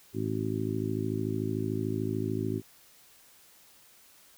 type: harmonic tone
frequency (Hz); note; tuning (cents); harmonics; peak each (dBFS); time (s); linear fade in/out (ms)
53.5; A1; -48; 2 / 3 / 4 / 5 / 6 / 7; -34 / -38 / -37 / -35 / -36 / -35; 0.13-2.62; 50
effects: white hiss -58 dBFS RMS until 4.37 s